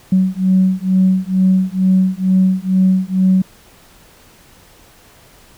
sine beating tone pair, 186.3 / 188.5 Hz, F#3 / F#3, +12 / +32 cents, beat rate 2.2 Hz, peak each -13 dBFS, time 0.12-3.42 s, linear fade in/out 5 ms, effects tanh soft clip ceiling -3 dBFS + pink hiss -46 dBFS RMS until 5.57 s

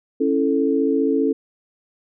sine chord, A major, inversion first, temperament just, 275 / 330 / 440 Hz, C#4 / E4 / A4, -14 / +2 / 0 cents, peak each -19 / -23 / -20 dBFS, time 0.2-1.33 s, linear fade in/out 10 ms, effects none

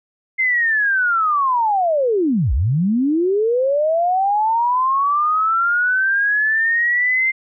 sine linear two-way sweep, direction down then up, 2098 to 52.7 to 2098 Hz, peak -14 dBFS, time 0.38-7.32 s, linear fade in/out 20 ms, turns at 2.53 s, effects none

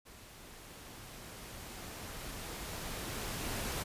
pink noise with level ramp, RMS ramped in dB -54 to -37 dBFS, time 0.05-3.84 s, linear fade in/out 20 ms, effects resampled to 32000 Hz

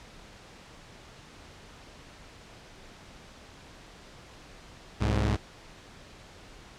sawtooth tone pair together, 65.41 / 105.28 Hz, C2 / G#2, 0 / +24 cents, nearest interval minor sixth, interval 824 cents, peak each -23 dBFS, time 5-5.37 s, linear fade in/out 20 ms, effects pink hiss -50 dBFS RMS until 6.78 s + low-pass 6000 Hz 12 dB/octave

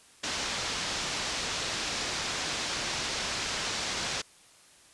white low-pass noise, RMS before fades -33 dBFS, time 0.23-4.22 s, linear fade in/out 10 ms, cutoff 6200 Hz, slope 24 dB/octave, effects white hiss -57 dBFS RMS until 4.93 s + resampled to 24000 Hz

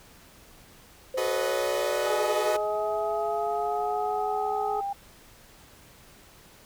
sine linear sweep, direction up, 517 to 802 Hz, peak -28 dBFS, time 1.14-4.93 s, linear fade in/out 5 ms
sawtooth chord, B dominant seventh, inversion second, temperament equal with one note detuned, 370 / 431.7 / 493.9 / 622.3 Hz, F#4 / A4 / B4 / D#5, 0 / -33 / 0 / 0 cents, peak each -29 dBFS, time 1.17-2.57 s, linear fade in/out 10 ms
harmonic tone, 420.5 Hz, G#4, 22 cents sharp, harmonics 1 / 2 / 3, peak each -31 / -32 / -36 dBFS, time 2.06-4.81 s, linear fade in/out 10 ms
effects pink hiss -53 dBFS RMS until 6.65 s

